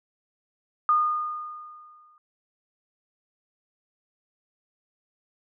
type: tone with exponential decay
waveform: sine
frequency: 1223 Hz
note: D#6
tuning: 30 cents flat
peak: -16 dBFS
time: 0.89-2.18 s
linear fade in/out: 1 ms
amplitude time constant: 280 ms
effects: none